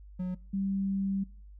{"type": "tone pair in turn", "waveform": ["triangle", "sine"], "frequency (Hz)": [182.3, 195], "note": ["F#3", "G3"], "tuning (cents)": [-25, -9], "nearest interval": "minor second", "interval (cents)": 116, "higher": "second", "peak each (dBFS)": -28, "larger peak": "neither", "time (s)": [[0.19, 0.35], [0.53, 1.24]], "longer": "second", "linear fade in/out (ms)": 10, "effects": ["noise-tail reverb RT60 0.5 s tail -24 dB re dry", "added 50 Hz sine -47 dBFS peak until 1.59 s"]}